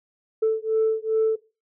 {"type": "beating tone pair", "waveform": "sine", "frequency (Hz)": [440, 442.5], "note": ["A4", "A4"], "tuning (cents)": [0, 10], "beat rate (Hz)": 2.5, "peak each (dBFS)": -21, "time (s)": [0.42, 1.36], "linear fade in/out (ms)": 10, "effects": ["noise-tail reverb RT60 0.3 s tail -20 dB re dry", "tanh soft clip ceiling -14 dBFS"]}